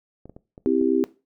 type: clicks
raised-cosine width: 2 ms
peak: -28 dBFS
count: 5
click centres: 0.256 / 0.296 / 0.365 / 0.579 / 0.814 s
type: chord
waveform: sine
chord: C major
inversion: none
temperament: just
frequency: 261.6 / 327 / 392.4 Hz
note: C4 / E4 / G4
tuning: 0 / -14 / +2 cents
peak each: -22 dBFS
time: 0.66-1.04 s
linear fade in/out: 0 ms
effects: noise-tail reverb RT60 0.3 s tail -19 dB re dry